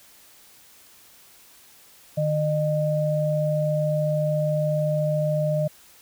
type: tone pair together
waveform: sine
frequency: 152.3 / 609.2 Hz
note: D#3 / D#5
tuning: -37 / -37 cents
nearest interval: 2 octaves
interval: 2400 cents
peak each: -23 dBFS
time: 2.17-5.68 s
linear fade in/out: 10 ms
effects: white hiss -52 dBFS RMS until 6.01 s